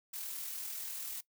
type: noise with amplitude modulation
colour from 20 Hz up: blue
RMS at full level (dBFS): -40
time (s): 0.13-1.21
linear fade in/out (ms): 10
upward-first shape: sine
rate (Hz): 40.3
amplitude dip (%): 35
effects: noise-tail reverb RT60 0.1 s tail -19 dB re dry